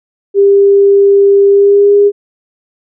sine tone with pitch glide, 398.7 to 406.6 Hz, G4 to G#4, +29 to -37 cents, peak -3 dBFS, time 0.34-2.12 s, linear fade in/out 50 ms, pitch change +34 cents, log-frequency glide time 1.48-1.95 s, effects none

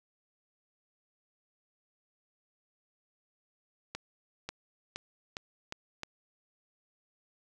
accelerating click train, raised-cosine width 0.2 ms, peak -20 dBFS, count 6, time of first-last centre 3.95-6.033 s, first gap 540 ms, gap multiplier 0.87, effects none

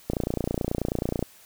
click train, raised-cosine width 2 ms, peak -12 dBFS, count 34, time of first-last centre 0.1-1.226 s, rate 29.3 Hz, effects white hiss -53 dBFS RMS until 1.45 s

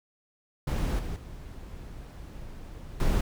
brown noise with level steps, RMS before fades -27 / -34 / -42 / -24 dBFS, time 0.67-3.21 s, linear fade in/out 5 ms, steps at 0.99 / 1.16 / 3 s, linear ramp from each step 2 ms, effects none

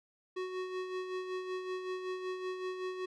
square tone with tremolo, 370.1 Hz, F#4, in tune, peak -35 dBFS, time 0.36-3.06 s, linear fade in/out 10 ms, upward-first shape sine, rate 5.3 Hz, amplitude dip 50%, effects low-pass 4000 Hz 12 dB/octave

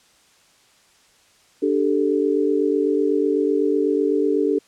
sine chord, D suspended fourth, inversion none, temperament equal, 293.7 / 392 / 440 Hz, D4 / G4 / A4, 0 / 0 / 0 cents, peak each -21 dBFS, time 1.62-4.59 s, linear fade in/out 10 ms, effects white hiss -56 dBFS RMS until 4.67 s + low-pass 8000 Hz 12 dB/octave

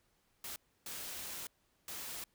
white noise bursts at uneven times, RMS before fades -44 dBFS, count 3, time 0.44-0.56 / 0.86-1.47 / 1.88-2.24 s, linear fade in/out 2 ms, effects pink hiss -75 dBFS RMS until 2.34 s

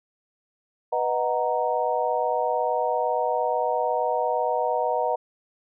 sine chord, B major seventh, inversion none, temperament equal, 493.9 / 622.3 / 740 / 932.3 Hz, B4 / D#5 / F#5 / A#5, 0 / 0 / 0 / 0 cents, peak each -27 dBFS, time 0.92-5.16 s, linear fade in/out 10 ms, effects none

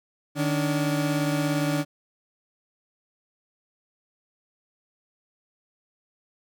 30% pulse tone pair together, 152.1 / 286.9 Hz, D#3 / D4, -39 / -40 cents, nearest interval major seventh, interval 1099 cents, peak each -23 dBFS, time 0.35-1.85 s, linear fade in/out 50 ms, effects none

